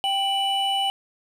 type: tone pair together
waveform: triangle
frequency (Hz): 786 / 2968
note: G5 / F#7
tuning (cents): +4 / +5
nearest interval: octave + major seventh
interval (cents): 2301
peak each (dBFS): -22 / -22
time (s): 0.04-0.9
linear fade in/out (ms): 0
effects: none